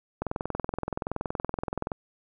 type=click train; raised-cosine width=1 ms; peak=-15 dBFS; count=37; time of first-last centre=0.22-1.918 s; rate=21.2 Hz; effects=none